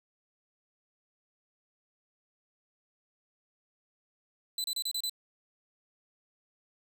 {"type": "tone bursts", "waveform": "sawtooth", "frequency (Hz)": 4010, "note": "B7", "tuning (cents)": 26, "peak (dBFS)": -28, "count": 6, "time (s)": [4.58, 5.096], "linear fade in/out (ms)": 2, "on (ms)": 61, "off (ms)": 30, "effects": []}